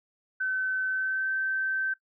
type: tone with pitch glide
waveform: sine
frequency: 1525 to 1549 Hz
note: G6 to G6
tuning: -48 to -21 cents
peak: -26 dBFS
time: 0.4-1.94 s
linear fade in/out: 10 ms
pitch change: +27 cents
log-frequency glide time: 0.87-1.31 s
effects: noise-tail reverb RT60 0.1 s tail -17 dB re dry